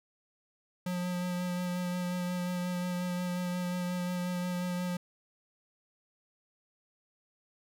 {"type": "tone with vibrato", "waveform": "square", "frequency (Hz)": 179, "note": "F3", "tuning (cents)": 43, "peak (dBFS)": -32, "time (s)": [0.86, 4.97], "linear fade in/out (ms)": 5, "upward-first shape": "sine", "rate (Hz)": 5.6, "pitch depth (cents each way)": 15, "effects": []}